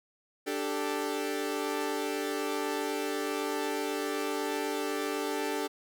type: chord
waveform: sawtooth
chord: D suspended fourth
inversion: none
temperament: equal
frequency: 293.7 / 392 / 440 Hz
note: D4 / G4 / A4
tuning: 0 / 0 / 0 cents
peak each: -31 / -31 / -31 dBFS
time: 0.46-5.68 s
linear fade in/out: 20 ms
effects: none